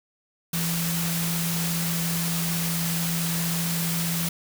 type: tone in noise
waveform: sine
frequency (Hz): 168.3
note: E3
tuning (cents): +36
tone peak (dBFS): -26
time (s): 0.53-4.29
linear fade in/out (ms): 5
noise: white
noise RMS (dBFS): -29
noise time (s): 0.53-4.29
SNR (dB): 0
effects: none